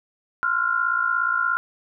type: tone cluster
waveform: sine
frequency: 1046 / 1367 / 1424 Hz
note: C6 / F6 / F6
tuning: -1 / -37 / +33 cents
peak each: -30 / -23 / -22 dBFS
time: 0.43-1.57 s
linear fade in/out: 0 ms
effects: none